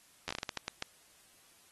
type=slowing click train; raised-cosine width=0.2 ms; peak=-18 dBFS; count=11; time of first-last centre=0.28-0.824 s; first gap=11 ms; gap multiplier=1.33; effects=white hiss -63 dBFS RMS until 1.71 s + AAC 32 kbps